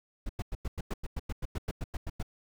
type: noise bursts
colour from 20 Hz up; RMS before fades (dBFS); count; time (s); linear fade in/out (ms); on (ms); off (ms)
brown; -33; 16; 0.26-2.228; 5; 33; 96
effects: none